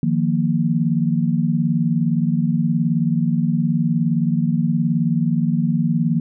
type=chord; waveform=sine; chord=Eb suspended second; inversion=none; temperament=equal; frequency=155.56 / 174.61 / 233.1 Hz; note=Eb3 / F3 / Bb3; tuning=0 / 0 / 0 cents; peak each=-20 dBFS; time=0.03-6.2 s; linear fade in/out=2 ms; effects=none